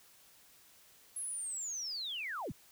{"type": "linear sweep", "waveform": "sine", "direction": "down", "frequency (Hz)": [11020, 57.5], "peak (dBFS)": -37, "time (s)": [1.16, 2.52], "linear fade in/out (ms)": 5, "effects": ["white hiss -62 dBFS RMS until 2.71 s"]}